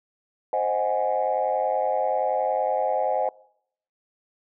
sine chord, Ab dominant seventh, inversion first, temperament equal, 523.3 / 622.3 / 740 / 830.6 Hz, C5 / Eb5 / Gb5 / Ab5, 0 / 0 / 0 / 0 cents, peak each -26 dBFS, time 0.53-3.29 s, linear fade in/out 2 ms, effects noise-tail reverb RT60 0.7 s tail -23 dB re dry + tanh soft clip ceiling -13 dBFS

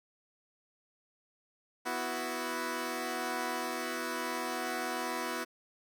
10% pulse chord, B suspended fourth, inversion none, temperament equal, 246.9 / 329.6 / 370 Hz, B3 / E4 / F#4, 0 / 0 / 0 cents, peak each -30 / -30 / -30 dBFS, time 1.85-5.45 s, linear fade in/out 20 ms, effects none

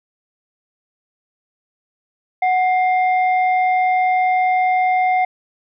sine tone pair together, 740 / 2105 Hz, F#5 / C7, 0 / +10 cents, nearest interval octave + tritone, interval 1810 cents, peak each -13 / -22 dBFS, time 2.42-5.25 s, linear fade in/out 5 ms, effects tanh soft clip ceiling -7 dBFS

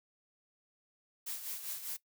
blue noise with tremolo, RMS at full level -39 dBFS, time 1.26-1.97 s, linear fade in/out 10 ms, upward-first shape sine, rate 5 Hz, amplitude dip 60%, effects noise-tail reverb RT60 0.1 s tail -18 dB re dry

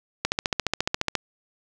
click train, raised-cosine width 0.2 ms, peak -5 dBFS, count 14, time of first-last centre 0.25-1.153 s, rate 14.4 Hz, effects none

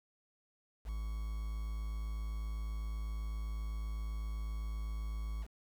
triangle tone with quantisation, 53.9 Hz, A1, 35 cents flat, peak -34 dBFS, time 0.84-5.47 s, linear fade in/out 50 ms, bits 9, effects none

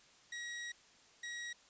sawtooth tone bursts at uneven times, 1906 Hz, A#6, 38 cents sharp, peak -38 dBFS, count 2, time 0.32-0.72 / 1.23-1.53 s, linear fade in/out 5 ms, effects white hiss -64 dBFS RMS until 1.69 s + resampled to 16000 Hz

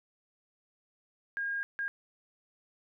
sine tone bursts at uneven times, 1622 Hz, G#6, 41 cents flat, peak -31 dBFS, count 2, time 1.37-1.63 / 1.79-1.88 s, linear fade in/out 0 ms, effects none

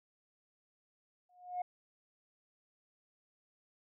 sine tone with exponential growth, 720 Hz, F#5, 47 cents flat, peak -30 dBFS, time 1.29-1.62 s, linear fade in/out 5 ms, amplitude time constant 71 ms, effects tanh soft clip ceiling -30 dBFS

